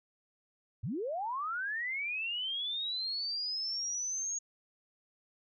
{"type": "linear sweep", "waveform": "sine", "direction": "up", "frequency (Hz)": [83, 6645], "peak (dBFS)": -33, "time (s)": [0.83, 4.39], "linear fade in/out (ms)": 10, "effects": []}